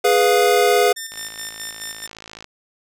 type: chord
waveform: square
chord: F diminished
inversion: first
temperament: equal with one note detuned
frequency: 415.3 / 493.9 / 704.1 Hz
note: Ab4 / Cb5 / F5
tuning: 0 / 0 / +14 cents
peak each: -17 / -18 / -19 dBFS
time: 0.04-0.93 s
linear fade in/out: 10 ms
type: tone with tremolo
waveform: 10% pulse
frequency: 1800 Hz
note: A6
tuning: 39 cents sharp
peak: -19 dBFS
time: 0.96-2.07 s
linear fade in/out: 10 ms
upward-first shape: square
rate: 4.7 Hz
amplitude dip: 55%
type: click train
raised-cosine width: 0.2 ms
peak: -19 dBFS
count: 73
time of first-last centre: 1.12-2.444 s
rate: 54.4 Hz
effects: none